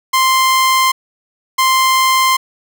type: tone pair in turn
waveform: sawtooth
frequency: 1046.5 / 1046.5 Hz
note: C6 / C6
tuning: 0 / 0 cents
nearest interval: unison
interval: 0 cents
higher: neither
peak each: -6 dBFS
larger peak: neither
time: 0.13-0.92 / 1.58-2.37 s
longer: neither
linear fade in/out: 10 ms
effects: none

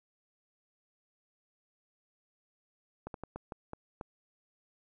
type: slowing click train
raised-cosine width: 1 ms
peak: -26 dBFS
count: 7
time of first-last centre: 3.07-4.012 s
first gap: 72 ms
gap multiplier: 1.31
effects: none

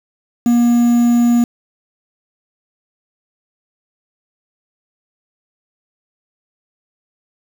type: tone with quantisation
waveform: triangle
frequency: 238.4 Hz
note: A#3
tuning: 39 cents sharp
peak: -7 dBFS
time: 0.46-1.44 s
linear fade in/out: 2 ms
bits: 5
effects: none

